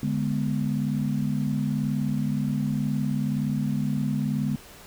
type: chord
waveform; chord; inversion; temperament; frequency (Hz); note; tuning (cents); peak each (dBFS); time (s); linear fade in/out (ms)
sine; G# diminished; second; equal with one note detuned; 145.73 / 207.7 / 246.9; D3 / G#3 / B3; -13 / 0 / 0; -27 / -27 / -29; 0.03-4.56; 2
effects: pink hiss -47 dBFS RMS until 4.86 s